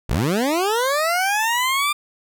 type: linear sweep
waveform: 20% pulse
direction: up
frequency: 38.31 to 1200 Hz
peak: -13 dBFS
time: 0.09-1.93 s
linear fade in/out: 10 ms
effects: none